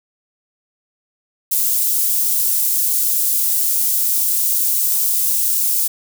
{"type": "high-pass noise", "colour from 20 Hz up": "white", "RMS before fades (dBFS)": -17, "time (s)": [1.51, 5.88], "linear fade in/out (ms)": 10, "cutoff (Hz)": 9000, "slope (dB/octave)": 12, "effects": []}